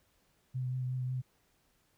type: tone with vibrato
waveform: sine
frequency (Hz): 127.6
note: C3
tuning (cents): -43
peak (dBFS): -32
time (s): 0.54-1.22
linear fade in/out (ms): 20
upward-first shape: triangle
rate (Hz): 5.5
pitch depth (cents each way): 22
effects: pink hiss -72 dBFS RMS until 1.97 s